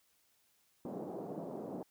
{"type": "band-pass noise", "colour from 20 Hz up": "pink", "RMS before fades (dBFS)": -43, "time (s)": [0.85, 1.83], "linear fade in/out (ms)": 2, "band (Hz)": [190, 710], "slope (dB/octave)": 24, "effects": ["white hiss -73 dBFS RMS until 1.9 s"]}